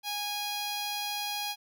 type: tone with notch filter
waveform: 10% pulse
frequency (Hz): 824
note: G#5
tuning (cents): -14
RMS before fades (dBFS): -34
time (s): 0.03-1.56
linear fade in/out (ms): 50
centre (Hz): 1800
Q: 1.7
effects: none